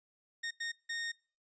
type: tone bursts at uneven times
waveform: sawtooth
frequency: 1848 Hz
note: A#6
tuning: 16 cents flat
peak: -32 dBFS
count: 3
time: 0.43-0.51 / 0.6-0.72 / 0.89-1.12 s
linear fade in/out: 10 ms
effects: noise-tail reverb RT60 0.4 s tail -25 dB re dry + resampled to 16000 Hz